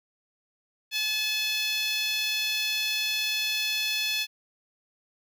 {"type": "tone with high-pass filter", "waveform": "10% pulse", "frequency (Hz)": 861, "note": "A5", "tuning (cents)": -38, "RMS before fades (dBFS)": -28, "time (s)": [0.91, 4.27], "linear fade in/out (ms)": 50, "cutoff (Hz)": 2800, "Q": 1.9, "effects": []}